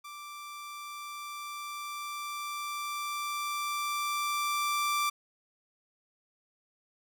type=tone with level ramp; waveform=sawtooth; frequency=1174.7 Hz; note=D6; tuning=in tune; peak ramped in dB=-39 to -23 dBFS; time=0.04-5.1 s; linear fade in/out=10 ms; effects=none